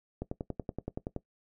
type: click train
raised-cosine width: 2 ms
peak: -21 dBFS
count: 11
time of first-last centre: 0.22-1.163 s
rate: 10.6 Hz
effects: noise-tail reverb RT60 0.1 s tail -18 dB re dry